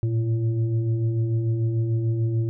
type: tone with frequency modulation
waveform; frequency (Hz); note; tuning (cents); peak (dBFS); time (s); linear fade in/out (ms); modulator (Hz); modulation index
sine; 115.4; A#2; -17; -20; 0.03-2.49; 0; 224; 0.57
effects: none